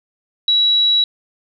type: tone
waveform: sine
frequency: 3900 Hz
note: B7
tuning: 23 cents flat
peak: -11 dBFS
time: 0.48-1.04 s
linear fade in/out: 2 ms
effects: none